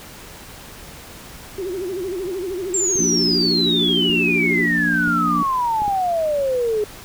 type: tone with vibrato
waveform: sine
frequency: 370 Hz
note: F#4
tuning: in tune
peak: -23 dBFS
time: 1.58-4.66 s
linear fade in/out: 5 ms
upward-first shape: sine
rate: 13 Hz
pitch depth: 120 cents each way
type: exponential sweep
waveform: sine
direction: down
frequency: 7500 to 412.4 Hz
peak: -17 dBFS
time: 2.74-6.84 s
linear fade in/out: 2 ms
type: clicks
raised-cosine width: 3 ms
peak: -19 dBFS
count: 5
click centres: 2.956 / 4.099 / 5.078 / 5.82 / 5.88 s
type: chord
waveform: sine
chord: Bb major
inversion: second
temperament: equal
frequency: 174.61 / 233.1 / 293.7 Hz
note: F3 / Bb3 / D4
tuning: 0 / 0 / 0 cents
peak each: -24 dBFS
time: 2.99-5.43 s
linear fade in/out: 2 ms
effects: pink hiss -39 dBFS RMS until 7.04 s